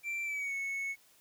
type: tone with pitch glide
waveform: triangle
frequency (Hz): 2349 to 2204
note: D7 to C#7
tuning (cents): 0 to -11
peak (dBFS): -32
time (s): 0.03-0.96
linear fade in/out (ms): 50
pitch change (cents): -111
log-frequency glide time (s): 0.24-0.54
effects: white hiss -64 dBFS RMS until 1.2 s